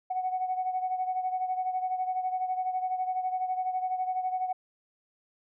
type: beating tone pair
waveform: sine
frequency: 740 / 752 Hz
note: F#5 / F#5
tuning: 0 / +28 cents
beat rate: 12 Hz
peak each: -28 / -34 dBFS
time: 0.1-4.53 s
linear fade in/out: 10 ms
effects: tanh soft clip ceiling -21 dBFS